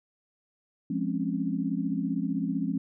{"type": "chord", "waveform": "sine", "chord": "Db major seventh", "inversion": "first", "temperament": "equal", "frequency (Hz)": [174.61, 207.7, 261.6, 277.2], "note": ["F3", "Ab3", "C4", "Db4"], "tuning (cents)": [0, 0, 0, 0], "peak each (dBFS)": -32, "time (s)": [0.9, 2.78], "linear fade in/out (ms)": 5, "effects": []}